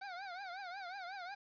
25% pulse tone with vibrato, 749 Hz, F#5, 21 cents sharp, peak -40 dBFS, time 0.01-1.35 s, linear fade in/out 10 ms, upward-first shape triangle, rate 5.5 Hz, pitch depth 160 cents each way, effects resampled to 11025 Hz + 11-bit

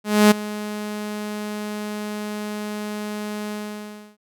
sawtooth tone with ADSR envelope, 210 Hz, G#3, 19 cents sharp, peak -5 dBFS, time 0.04-4.17 s, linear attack 270 ms, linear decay 14 ms, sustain -18 dB, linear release 660 ms, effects none

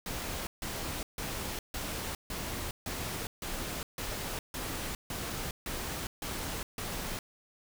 pink noise bursts, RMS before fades -37 dBFS, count 13, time 0.06-7.19 s, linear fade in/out 2 ms, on 410 ms, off 150 ms, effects none

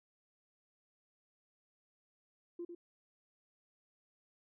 sine tone with echo, 345.7 Hz, F4, 18 cents flat, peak -39 dBFS, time 2.59-2.65 s, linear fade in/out 5 ms, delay 100 ms, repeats 1, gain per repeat -6 dB, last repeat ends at 2.75 s, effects tanh soft clip ceiling -35 dBFS

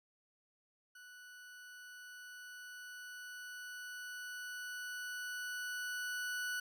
40% pulse tone with level ramp, 1480 Hz, F#6, in tune, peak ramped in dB -53 to -36 dBFS, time 0.95-6.6 s, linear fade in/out 5 ms, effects none

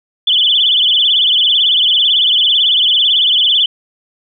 sine tone with vibrato, 3230 Hz, G#7, 49 cents flat, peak -8 dBFS, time 0.27-3.66 s, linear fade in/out 5 ms, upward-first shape sine, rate 18 Hz, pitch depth 160 cents each way, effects none

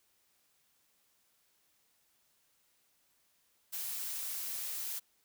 blue noise, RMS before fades -39 dBFS, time 3.72-5 s, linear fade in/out 20 ms, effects white hiss -73 dBFS RMS until 5.24 s

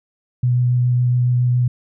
sine tone with vibrato, 123.6 Hz, B2, 2 cents sharp, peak -13 dBFS, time 0.43-1.68 s, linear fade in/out 5 ms, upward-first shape sine, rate 7.2 Hz, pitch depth 10 cents each way, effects none

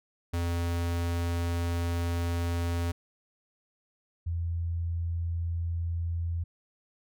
square / sine tone pair in turn, 85.6 / 84.52 Hz, F2 / E2, -34 / +44 cents, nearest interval unison, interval 22 cents, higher first, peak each -28 dBFS, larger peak neither, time 0.33-2.92 / 4.26-6.44 s, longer first, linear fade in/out 10 ms, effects none

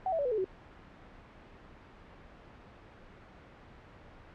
sine tone with pitch steps, 753 / 655.5 / 570.7 / 496.8 / 432.5 / 376.5 Hz, F#5 / E5 / D5 / B4 / A4 / F#4, +30 / -10 / -50 / +10 / -30 / +30 cents, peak -28 dBFS, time 0.06-0.444 s, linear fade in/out 2 ms, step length 64 ms, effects pink hiss -53 dBFS RMS until 4.34 s + low-pass 2000 Hz 12 dB/octave

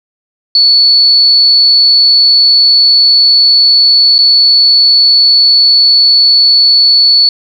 sine tone with dropouts, 4435 Hz, C#8, in tune, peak -3 dBFS, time 0.55-7.29 s, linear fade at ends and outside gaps 2 ms, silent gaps 4.182-4.188 s, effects 7-bit

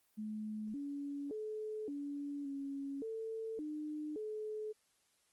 sine tone with pitch steps, 214.3 / 283.9 / 430.4 / 285.8 / 277.4 / 445.9 / 302.9 / 429.2 Hz, A3 / C#4 / A4 / D4 / C#4 / A4 / D#4 / A4, -45 / +41 / -38 / -47 / +1 / +23 / -46 / -43 cents, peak -39 dBFS, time 0.17-4.73 s, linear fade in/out 20 ms, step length 570 ms, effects white hiss -75 dBFS RMS until 5.32 s + Opus 24 kbps

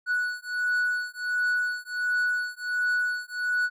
triangle beating tone pair, 1473 / 1474.4 Hz, F#6 / F#6, -8 / -7 cents, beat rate 1.4 Hz, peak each -26 dBFS, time 0.06-3.7 s, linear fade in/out 50 ms, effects none

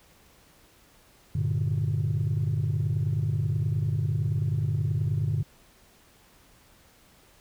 sine chord, G minor, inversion none, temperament equal, 98 / 116.54 / 146.83 Hz, G2 / Bb2 / D3, 0 / 0 / 0 cents, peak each -27 / -27 / -26 dBFS, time 1.35-5.43 s, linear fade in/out 5 ms, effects tanh soft clip ceiling -19 dBFS + pink hiss -58 dBFS RMS until 7.4 s

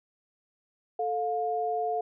sine tone pair together, 440 / 708.9 Hz, A4 / F5, 0 / +26 cents, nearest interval minor sixth, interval 826 cents, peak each -31 / -28 dBFS, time 0.99-2.01 s, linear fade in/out 5 ms, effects none

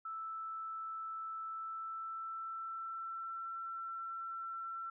sine tone with pitch glide, 1318.5 to 1345.4 Hz, E6 to E6, 0 to +35 cents, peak -40 dBFS, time 0.05-4.9 s, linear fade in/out 5 ms, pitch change +35 cents, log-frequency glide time 1.44-3.51 s, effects none

